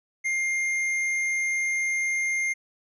sine tone with hard clipping, 2114 Hz, C7, 17 cents sharp, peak -25 dBFS, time 0.24-2.54 s, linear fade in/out 20 ms, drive 7 dB, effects none

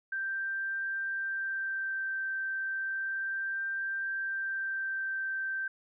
sine tone with vibrato, 1568 Hz, G6, in tune, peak -31 dBFS, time 0.12-5.68 s, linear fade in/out 5 ms, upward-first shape sine, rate 0.33 Hz, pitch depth 9 cents each way, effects none

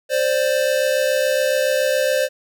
square tone pair together, 523.3 / 590.4 Hz, C5 / D5, 0 / +9 cents, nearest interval major second, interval 209 cents, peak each -19 / -21 dBFS, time 0.09-2.29 s, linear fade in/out 50 ms, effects none

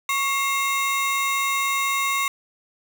35% pulse ring-modulated tone, 1618 Hz, G#6, 46 cents flat, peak -16 dBFS, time 0.09-2.28 s, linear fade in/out 2 ms, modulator 512 Hz, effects none

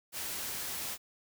white noise, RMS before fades -38 dBFS, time 0.12-0.98 s, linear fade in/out 50 ms, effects none

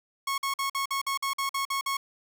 sawtooth tone bursts, 1097 Hz, C#6, 18 cents flat, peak -23 dBFS, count 11, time 0.27-1.97 s, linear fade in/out 5 ms, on 110 ms, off 49 ms, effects none

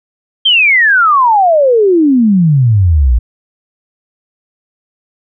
sine exponential sweep, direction down, 3228 to 55.1 Hz, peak -5 dBFS, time 0.45-3.19 s, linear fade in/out 10 ms, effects none

